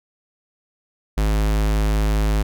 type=tone; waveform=square; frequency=52.6 Hz; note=G#1; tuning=23 cents sharp; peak=-17 dBFS; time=1.17-2.43 s; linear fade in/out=10 ms; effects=none

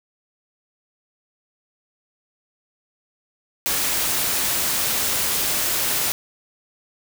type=noise; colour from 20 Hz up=white; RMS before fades=-22 dBFS; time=3.66-6.12 s; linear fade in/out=0 ms; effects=none

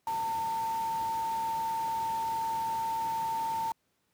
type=tone in noise; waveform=sine; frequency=900 Hz; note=A5; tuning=39 cents sharp; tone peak=-29 dBFS; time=0.07-3.72 s; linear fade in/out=2 ms; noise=pink; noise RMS=-45 dBFS; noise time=0.07-3.72 s; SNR=+13 dB; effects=pink hiss -75 dBFS RMS until 4.13 s + high-pass 100 Hz 12 dB/octave

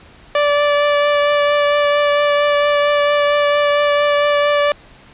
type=tone with vibrato; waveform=sawtooth; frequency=582 Hz; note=D5; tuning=16 cents flat; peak=-8 dBFS; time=0.35-4.72 s; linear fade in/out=2 ms; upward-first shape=triangle; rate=4.4 Hz; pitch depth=13 cents each way; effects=pink hiss -44 dBFS RMS until 5.13 s + resampled to 8000 Hz

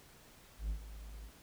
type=tone with ADSR envelope; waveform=triangle; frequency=52.8 Hz; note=G#1; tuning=29 cents sharp; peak=-30 dBFS; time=0.58-1.32 s; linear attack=120 ms; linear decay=84 ms; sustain=-14 dB; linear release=65 ms; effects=pink hiss -60 dBFS RMS until 1.42 s

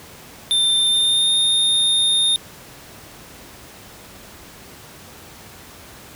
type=tone with pitch glide; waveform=square; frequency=3583 to 3654 Hz; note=A7 to A#7; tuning=+31 to -35 cents; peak=-15 dBFS; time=0.51-2.36 s; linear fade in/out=0 ms; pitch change=+34 cents; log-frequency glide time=0.78-1.31 s; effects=pink hiss -41 dBFS RMS until 6.15 s + high-pass 60 Hz 12 dB/octave

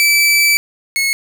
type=tone pair in turn; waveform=sawtooth; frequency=2315 / 2185 Hz; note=D7 / C#7; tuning=-25 / -26 cents; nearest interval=minor second; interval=101 cents; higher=first; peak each=-6 / -10 dBFS; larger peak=first; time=0-0.57 / 0.96-1.13 s; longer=first; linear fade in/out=0 ms; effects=none

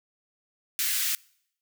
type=high-pass noise; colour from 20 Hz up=white; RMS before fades=-27 dBFS; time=0.79-1.15 s; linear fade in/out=0 ms; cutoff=1600 Hz; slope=24 dB/octave; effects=noise-tail reverb RT60 0.7 s tail -25 dB re dry

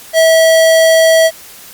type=tone; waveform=square; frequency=649 Hz; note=E5; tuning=27 cents flat; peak=-6 dBFS; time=0.13-1.31 s; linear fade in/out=50 ms; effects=white hiss -35 dBFS RMS until 1.73 s + Opus 48 kbps

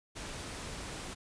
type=noise; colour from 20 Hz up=pink; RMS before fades=-42 dBFS; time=0.15-1.15 s; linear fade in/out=20 ms; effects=resampled to 22050 Hz

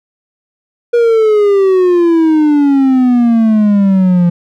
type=exponential sweep; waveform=triangle; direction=down; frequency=480.2 to 171.8 Hz; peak=-4 dBFS; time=0.93-4.3 s; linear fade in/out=10 ms; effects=none

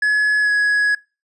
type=tone with pitch glide; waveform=triangle; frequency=1697 to 1674.6 Hz; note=G#6 to G#6; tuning=+37 to +14 cents; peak=-12 dBFS; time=0.02-0.95 s; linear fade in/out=5 ms; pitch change=-23 cents; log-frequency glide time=0.41-0.51 s; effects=noise-tail reverb RT60 0.3 s tail -23 dB re dry + resampled to 24000 Hz

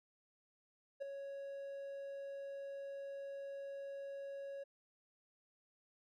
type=tone with ADSR envelope; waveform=triangle; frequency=554.4 Hz; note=C#5; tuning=in tune; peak=-35 dBFS; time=1-4.64 s; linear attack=23 ms; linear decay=5 ms; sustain=-7 dB; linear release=12 ms; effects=none

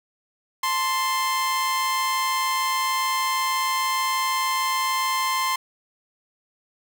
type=tone pair together; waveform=sawtooth; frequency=880 / 1046.5 Hz; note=A5 / C6; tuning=0 / 0 cents; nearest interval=minor third; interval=300 cents; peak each=-28 / -18 dBFS; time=0.63-5.56 s; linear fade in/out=5 ms; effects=none

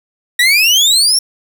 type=exponential sweep; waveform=30% pulse; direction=up; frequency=1884 to 5610 Hz; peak=-5 dBFS; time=0.39-1.19 s; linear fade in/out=5 ms; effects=7-bit

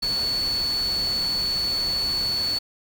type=tone in noise; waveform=sine; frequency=4435 Hz; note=C#8; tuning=in tune; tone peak=-22 dBFS; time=0.02-2.59 s; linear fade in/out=10 ms; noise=pink; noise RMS=-35 dBFS; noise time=0.02-2.59 s; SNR=+10 dB; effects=none

